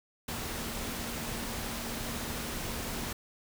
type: tone in noise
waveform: sine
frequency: 233.1 Hz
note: A#3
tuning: in tune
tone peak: -44 dBFS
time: 0.28-3.13 s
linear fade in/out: 5 ms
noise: pink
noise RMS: -37 dBFS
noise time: 0.28-3.13 s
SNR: -10 dB
effects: none